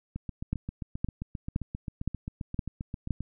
two click trains, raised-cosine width 5 ms, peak -22 / -15 dBFS, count 24 / 6, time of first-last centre 0.16-3.206 / 0.53-3.107 s, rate 7.55 / 1.94 Hz, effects none

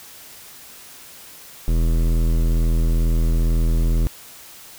sine tone with hard clipping, 41.09 Hz, E1, 5 cents flat, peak -17 dBFS, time 1.68-4.07 s, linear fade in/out 0 ms, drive 16 dB, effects white hiss -42 dBFS RMS until 4.78 s

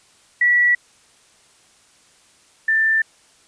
sine tone pair in turn, 1944 / 1778 Hz, B6 / A6, -28 / +18 cents, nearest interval major second, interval 154 cents, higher first, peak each -12 / -14 dBFS, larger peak first, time 0.41-0.75 / 2.68-3.02 s, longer neither, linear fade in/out 5 ms, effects white hiss -54 dBFS RMS until 3.47 s + resampled to 22050 Hz

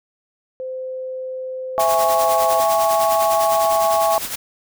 sine tone, 517 Hz, C5, 21 cents flat, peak -25 dBFS, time 0.6-2.6 s, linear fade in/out 0 ms
sine chord, C# minor, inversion first, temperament equal with one note detuned, 663.5 / 830.6 / 1108.7 Hz, E5 / G#5 / C#6, +11 / 0 / 0 cents, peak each -17 / -19 / -21 dBFS, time 1.78-4.18 s, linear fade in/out 0 ms
white noise with tremolo, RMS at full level -25 dBFS, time 1.79-4.36 s, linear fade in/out 10 ms, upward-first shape sine, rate 9.9 Hz, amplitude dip 60%
effects none

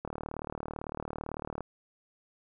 click train, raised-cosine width 1 ms, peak -22 dBFS, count 60, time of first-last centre 0.05-1.607 s, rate 37.9 Hz, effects none

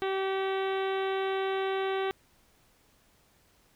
harmonic tone with a mistuned harmonic, 385.2 Hz, G4, 30 cents flat, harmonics 1 / 2 / 3 / 4 / 5 / 6 / 7 / 8 / 9 / 10, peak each -29 / -35 / -39 / -41 / -43 / -45 / -46 / -47 / -48 / -49 dBFS, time 0.02-2.11 s, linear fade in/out 0 ms, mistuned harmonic 6, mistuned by -38 cents, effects pink hiss -65 dBFS RMS until 3.75 s

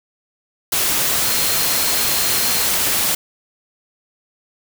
sine tone in noise, 4203 Hz, C8, 7 cents sharp, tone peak -27 dBFS, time 1.24-2.67 s, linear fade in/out 5 ms, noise white, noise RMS -18 dBFS, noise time 0.72-3.15 s, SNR -12 dB, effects none

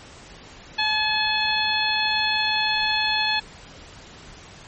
harmonic tone with a mistuned harmonic, 855 Hz, A5, 50 cents flat, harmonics 1 / 2 / 3 / 4 / 5, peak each -26 / -26 / -26 / -26 / -26 dBFS, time 0.78-3.4 s, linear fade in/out 10 ms, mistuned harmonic 1, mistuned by +17 cents, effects pink hiss -44 dBFS RMS until 4.67 s + MP3 32 kbps

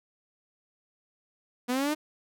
sawtooth linear sweep, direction up, 240.9 to 311.1 Hz, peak -22 dBFS, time 1.68-1.95 s, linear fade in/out 20 ms, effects none

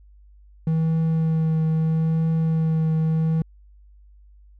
triangle tone with vibrato, 160.4 Hz, E3, 47 cents flat, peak -16 dBFS, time 0.67-3.42 s, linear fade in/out 2 ms, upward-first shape triangle, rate 0.77 Hz, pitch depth 17 cents each way, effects added 50 Hz sine -47 dBFS peak until 4.59 s

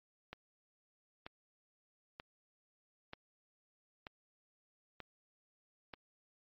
click train, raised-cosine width 0.3 ms, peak -29 dBFS, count 7, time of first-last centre 0.33-5.937 s, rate 1.07 Hz, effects low-pass 5000 Hz 12 dB/octave + MP3 32 kbps

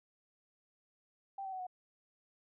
sine tone with pitch steps, 784 / 766.5 / 749.5 / 732.8 Hz, G5 / G5 / F#5 / F#5, 0 / -39 / +22 / -17 cents, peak -39 dBFS, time 1.38-1.668 s, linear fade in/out 5 ms, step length 72 ms, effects none

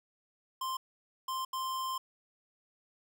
square tone bursts at uneven times, 1046.5 Hz, C6, in tune, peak -34 dBFS, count 3, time 0.61-0.77 / 1.28-1.45 / 1.53-1.98 s, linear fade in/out 5 ms, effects none

